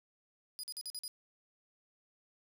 25% pulse tone bursts, 4945 Hz, D#8, 12 cents flat, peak -35 dBFS, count 6, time 0.59-1.079 s, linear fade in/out 0 ms, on 44 ms, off 45 ms, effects none

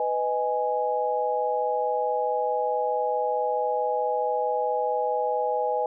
sine chord, G# minor, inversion first, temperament just, 498.4 / 623 / 830.6 Hz, B4 / D#5 / G#5, +16 / +2 / 0 cents, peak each -27 / -29 / -26 dBFS, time 0-5.86 s, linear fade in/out 2 ms, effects none

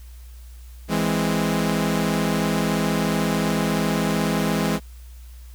sawtooth chord, E augmented, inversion none, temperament equal, 164.81 / 207.7 / 261.6 Hz, E3 / G#3 / B#3, 0 / 0 / 0 cents, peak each -20 / -19 / -23 dBFS, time 0.88-4.8 s, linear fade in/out 50 ms, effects added 60 Hz sine -38 dBFS peak until 5.54 s + white hiss -54 dBFS RMS until 5.54 s

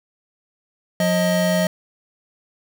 square tone pair together, 179 / 627.3 Hz, F3 / D#5, +43 / +14 cents, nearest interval octave + minor seventh, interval 2171 cents, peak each -20 / -20 dBFS, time 1-1.67 s, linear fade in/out 2 ms, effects none

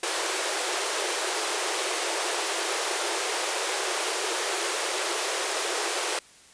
pink high-pass noise, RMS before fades -28 dBFS, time 0.03-6.19 s, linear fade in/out 2 ms, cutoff 340 Hz, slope 96 dB/octave, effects white hiss -53 dBFS RMS until 6.53 s + resampled to 22050 Hz

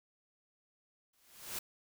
white noise with exponential growth, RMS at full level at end -37 dBFS, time 1.13-1.59 s, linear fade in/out 5 ms, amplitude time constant 100 ms, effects none

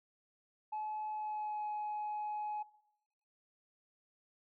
sine tone with pitch glide, 856 to 843.2 Hz, A5 to G#5, -48 to +26 cents, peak -35 dBFS, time 0.72-2.63 s, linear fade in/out 10 ms, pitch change -26 cents, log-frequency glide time 1.11-1.66 s, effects noise-tail reverb RT60 0.8 s tail -19 dB re dry + tanh soft clip ceiling -34 dBFS

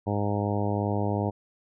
harmonic tone, 102.6 Hz, G#2, 21 cents flat, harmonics 1 / 2 / 3 / 4 / 5 / 6 / 7 / 8 / 9, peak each -28 / -31 / -33 / -34 / -35 / -36 / -36 / -37 / -38 dBFS, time 0.06-1.31 s, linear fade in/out 20 ms, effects none

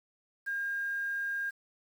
sine tone with quantisation, 1612 Hz, G6, 48 cents sharp, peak -31 dBFS, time 0.46-1.51 s, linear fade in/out 20 ms, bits 9, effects none

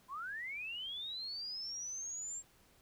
sine linear sweep, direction up, 989 to 7510 Hz, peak -40 dBFS, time 0.08-2.43 s, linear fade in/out 50 ms, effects pink hiss -67 dBFS RMS until 2.81 s

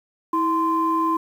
sine tone pair together, 324.8 / 1037.7 Hz, E4 / C6, -26 / -15 cents, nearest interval octave + minor sixth, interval 2011 cents, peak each -22 / -19 dBFS, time 0.33-1.17 s, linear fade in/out 5 ms, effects tanh soft clip ceiling -10 dBFS + 8-bit

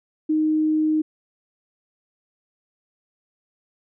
sine tone, 310.3 Hz, D#4, 5 cents flat, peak -17 dBFS, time 0.29-1.02 s, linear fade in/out 10 ms, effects none

